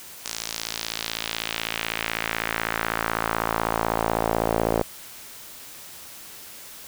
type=tone with band-pass filter sweep; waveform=sawtooth; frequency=56 Hz; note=A1; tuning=31 cents sharp; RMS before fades=-27 dBFS; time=0.25-4.83 s; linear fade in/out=5 ms; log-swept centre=6300 to 550 Hz; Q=1.5; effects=white hiss -42 dBFS RMS until 6.87 s